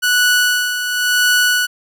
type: tone with tremolo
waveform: sawtooth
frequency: 1476 Hz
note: F#6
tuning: 5 cents flat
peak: -7 dBFS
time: 0.02-1.67 s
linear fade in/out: 20 ms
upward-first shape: sine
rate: 0.95 Hz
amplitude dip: 60%
effects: none